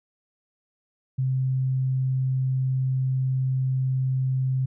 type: tone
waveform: sine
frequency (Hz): 130.81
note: C3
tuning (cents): 0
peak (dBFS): -21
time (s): 1.18-4.66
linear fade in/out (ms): 10
effects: none